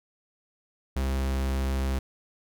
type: tone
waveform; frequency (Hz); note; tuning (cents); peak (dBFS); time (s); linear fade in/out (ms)
45% pulse; 66.6; C2; +31; -25; 0.96-1.99; 5
effects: none